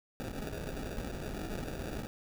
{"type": "noise with sample-and-hold", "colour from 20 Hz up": "pink", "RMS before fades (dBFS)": -39, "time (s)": [0.2, 2.07], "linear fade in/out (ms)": 0, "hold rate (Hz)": 1050, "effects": []}